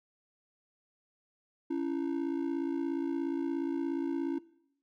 triangle ring-modulated tone, 306.8 Hz, D#4, 24 cents flat, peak -25 dBFS, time 1.7-4.39 s, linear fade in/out 10 ms, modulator 28.5 Hz, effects noise-tail reverb RT60 0.7 s tail -19 dB re dry

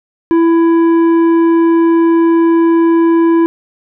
sine tone with tanh clipping, 332.5 Hz, E4, 15 cents sharp, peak -8 dBFS, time 0.31-3.46 s, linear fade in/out 0 ms, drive 9 dB, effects none

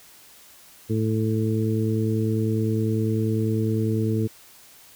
harmonic tone, 110 Hz, A2, in tune, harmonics 1 / 2 / 3 / 4, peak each -23 / -26 / -28 / -29 dBFS, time 0.89-4.28 s, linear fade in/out 20 ms, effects white hiss -50 dBFS RMS until 4.95 s

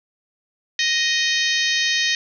harmonic tone with a mistuned harmonic, 622.3 Hz, D#5, in tune, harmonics 3 / 4 / 5 / 6 / 7 / 8 / 9 / 10, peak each -22 / -26 / -26 / -24 / -27 / -29 / -32 / -30 dBFS, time 0.79-2.15 s, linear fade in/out 2 ms, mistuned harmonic 8, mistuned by +35 cents, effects none

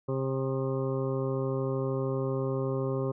harmonic tone with a mistuned harmonic, 133.2 Hz, C3, 31 cents sharp, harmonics 1 / 2 / 3 / 4 / 6 / 7 / 8 / 9, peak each -31 / -36 / -32 / -35 / -50 / -50 / -43 / -47 dBFS, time 0.08-3.12 s, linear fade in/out 10 ms, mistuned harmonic 9, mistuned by +41 cents, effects none

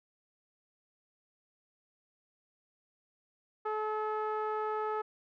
sawtooth tone with low-pass filter, 430 Hz, A4, 40 cents flat, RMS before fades -34 dBFS, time 3.65-5.02 s, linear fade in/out 10 ms, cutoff 1200 Hz, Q 2.9, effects none

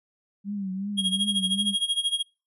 sine tone with vibrato, 196 Hz, G3, in tune, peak -28 dBFS, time 0.44-1.76 s, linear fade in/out 50 ms, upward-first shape triangle, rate 2.7 Hz, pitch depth 100 cents each way
square tone with tremolo, 3275 Hz, G#7, 25 cents flat, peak -21 dBFS, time 0.97-2.23 s, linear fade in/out 20 ms, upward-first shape sine, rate 13 Hz, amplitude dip 85%
effects noise-tail reverb RT60 0.3 s tail -26 dB re dry + resampled to 24000 Hz

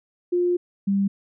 sine tone pair in turn, 353.9 / 197.76 Hz, F4 / G3, +23 / +15 cents, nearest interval minor seventh, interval 1008 cents, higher first, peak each -18 dBFS, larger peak neither, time 0.32-0.57 / 0.87-1.08 s, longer first, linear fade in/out 10 ms, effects none

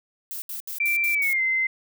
violet noise bursts, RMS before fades -33 dBFS, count 6, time 0.31-1.33 s, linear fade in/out 0 ms, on 110 ms, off 72 ms
sine tone with pitch glide, 2349 to 2069 Hz, D7 to C7, 0 to -20 cents, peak -20 dBFS, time 0.8-1.67 s, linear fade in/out 5 ms, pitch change -220 cents, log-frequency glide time 1.12-1.41 s
effects none

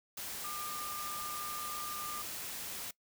sine tone in noise, 1202 Hz, D6, 40 cents sharp, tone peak -41 dBFS, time 0.44-2.22 s, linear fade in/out 5 ms, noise white, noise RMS -42 dBFS, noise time 0.17-2.91 s, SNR -2 dB, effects noise-tail reverb RT60 0.1 s tail -21 dB re dry

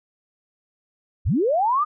sine linear sweep, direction up, 42.11 to 1253 Hz, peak -17 dBFS, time 1.25-1.85 s, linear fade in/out 20 ms, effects none

